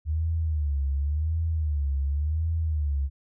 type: tone with vibrato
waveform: sine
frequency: 75.1 Hz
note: D2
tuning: 39 cents sharp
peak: -23 dBFS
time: 0.05-3.1 s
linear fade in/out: 50 ms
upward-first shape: sine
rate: 0.91 Hz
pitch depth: 150 cents each way
effects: none